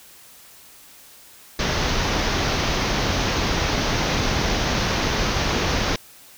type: low-pass noise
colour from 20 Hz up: pink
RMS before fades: -22 dBFS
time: 1.59-5.96 s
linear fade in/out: 2 ms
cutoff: 6400 Hz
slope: 96 dB/octave
effects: white hiss -47 dBFS RMS until 6.37 s